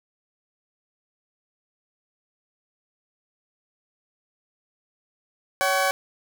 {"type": "tone pair together", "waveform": "20% pulse", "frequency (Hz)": [560, 760.3], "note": ["C#5", "F#5"], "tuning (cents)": [18, 47], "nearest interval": "perfect fourth", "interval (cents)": 529, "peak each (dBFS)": -18, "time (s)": [5.61, 5.91], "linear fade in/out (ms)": 0, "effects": []}